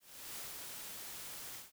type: noise with ADSR envelope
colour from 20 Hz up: white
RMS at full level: -45 dBFS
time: 0-1.72 s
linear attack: 370 ms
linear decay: 160 ms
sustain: -2 dB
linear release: 170 ms
effects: none